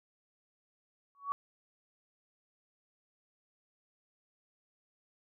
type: tone with exponential growth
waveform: sine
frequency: 1124 Hz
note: C#6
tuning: 24 cents sharp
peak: -27 dBFS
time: 1.15-1.32 s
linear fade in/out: 0 ms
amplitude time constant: 35 ms
effects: none